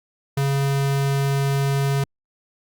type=tone; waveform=square; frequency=138.59 Hz; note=C#3; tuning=in tune; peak=-19 dBFS; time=0.37-2.04 s; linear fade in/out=5 ms; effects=Opus 48 kbps